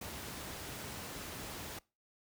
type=noise; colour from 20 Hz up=pink; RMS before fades=-44 dBFS; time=0.01-1.79 s; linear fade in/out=5 ms; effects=noise-tail reverb RT60 0.3 s tail -24 dB re dry + high-pass 60 Hz 12 dB/octave